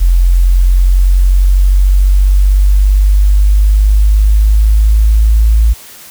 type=exponential sweep; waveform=sine; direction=up; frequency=43.65 to 55 Hz; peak=-4 dBFS; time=0-5.74 s; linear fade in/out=20 ms; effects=white hiss -34 dBFS RMS until 6.1 s